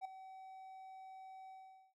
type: tone with ADSR envelope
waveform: triangle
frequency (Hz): 761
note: F#5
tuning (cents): +48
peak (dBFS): -36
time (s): 0.01-1.94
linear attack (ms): 40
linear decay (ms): 6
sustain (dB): -13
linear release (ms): 450
effects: none